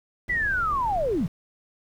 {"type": "noise", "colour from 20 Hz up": "brown", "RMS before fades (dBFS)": -36, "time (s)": [0.28, 1.28], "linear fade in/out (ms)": 2}
{"type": "linear sweep", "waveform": "sine", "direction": "down", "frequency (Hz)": [2006, 130.81], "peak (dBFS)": -22, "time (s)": [0.29, 1.27], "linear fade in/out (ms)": 10}
{"effects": []}